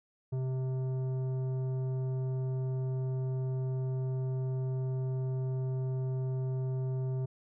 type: tone with tanh clipping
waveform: sine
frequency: 130.2 Hz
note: C3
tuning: 8 cents flat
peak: -32 dBFS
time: 0.32-7.26 s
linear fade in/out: 10 ms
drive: 11 dB
effects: none